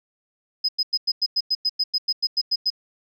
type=tone bursts; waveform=sine; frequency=5040 Hz; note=D#8; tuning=21 cents sharp; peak=-17 dBFS; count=15; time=0.64-2.703 s; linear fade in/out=10 ms; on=47 ms; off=97 ms; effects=tanh soft clip ceiling -13 dBFS